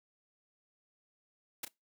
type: noise with echo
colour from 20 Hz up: white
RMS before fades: -38 dBFS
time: 1.63-1.65 s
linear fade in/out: 5 ms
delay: 32 ms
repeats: 1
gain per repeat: -10 dB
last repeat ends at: 1.682 s
effects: noise-tail reverb RT60 0.2 s tail -21 dB re dry